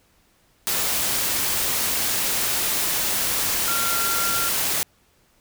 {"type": "tone in noise", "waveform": "sine", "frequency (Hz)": 1380, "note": "F6", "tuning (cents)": -21, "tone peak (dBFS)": -26, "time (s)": [3.68, 4.49], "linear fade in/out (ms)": 0, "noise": "white", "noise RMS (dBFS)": -23, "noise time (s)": [0.67, 4.83], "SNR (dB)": -6, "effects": ["pink hiss -61 dBFS RMS until 5.4 s"]}